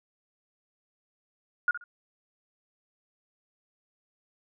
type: tone with echo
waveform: sine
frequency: 1432 Hz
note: F6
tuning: 43 cents sharp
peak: -20 dBFS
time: 1.68-1.71 s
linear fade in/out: 2 ms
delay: 65 ms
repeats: 2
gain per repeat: -13 dB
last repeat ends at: 1.84 s
effects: none